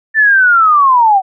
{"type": "linear sweep", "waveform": "sine", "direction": "down", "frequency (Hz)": [1786, 740], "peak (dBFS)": -5, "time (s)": [0.14, 1.22], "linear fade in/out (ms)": 50, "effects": []}